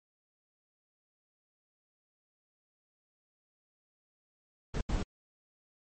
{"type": "noise bursts at uneven times", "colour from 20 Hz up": "brown", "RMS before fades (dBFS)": -31, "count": 2, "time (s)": [[4.74, 4.81], [4.89, 5.03]], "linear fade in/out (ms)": 5, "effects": ["MP3 32 kbps"]}